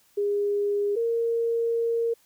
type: tone pair in turn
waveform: sine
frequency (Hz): 408 / 463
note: G#4 / A#4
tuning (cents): -31 / -12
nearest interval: major second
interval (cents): 219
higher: second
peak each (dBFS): -22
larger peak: neither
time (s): 0.17-0.96 / 0.96-2.14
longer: second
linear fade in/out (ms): 10
effects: white hiss -62 dBFS RMS until 2.25 s